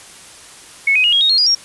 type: tone with pitch steps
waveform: sine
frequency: 2200 / 2513 / 2870 / 3277 / 3743 / 4275 / 4882 / 5576 Hz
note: C#7 / D#7 / F7 / G#7 / A#7 / C8 / D#8 / F8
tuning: -14 / +17 / +47 / -24 / +6 / +36 / -34 / -4 cents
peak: -10 dBFS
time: 0.87-1.55 s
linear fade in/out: 5 ms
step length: 85 ms
effects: white hiss -39 dBFS RMS until 1.64 s + resampled to 24000 Hz